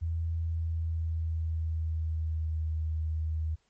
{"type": "tone with pitch glide", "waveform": "sine", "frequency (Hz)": [82.4, 79], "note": ["E2", "D#2"], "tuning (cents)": [0, 27], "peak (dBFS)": -28, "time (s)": [0.01, 3.56], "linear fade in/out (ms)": 20, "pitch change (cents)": -73, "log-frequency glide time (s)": [0.34, 2.69], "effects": ["pink hiss -72 dBFS RMS until 3.69 s", "MP3 32 kbps"]}